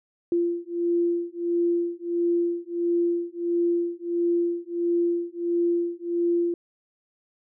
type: beating tone pair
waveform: sine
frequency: 343.5 / 345 Hz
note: F4 / F4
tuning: -29 / -21 cents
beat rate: 1.5 Hz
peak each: -25 / -25 dBFS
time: 0.32-6.54 s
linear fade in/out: 2 ms
effects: none